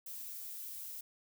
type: noise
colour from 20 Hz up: violet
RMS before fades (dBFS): -45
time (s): 0.06-1.01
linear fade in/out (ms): 5
effects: none